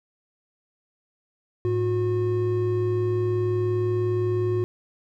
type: tone pair together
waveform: triangle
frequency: 107.4 / 361.7 Hz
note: A2 / F#4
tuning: -41 / -39 cents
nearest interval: octave + major sixth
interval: 2102 cents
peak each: -23 / -21 dBFS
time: 1.65-4.64 s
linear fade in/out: 0 ms
effects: none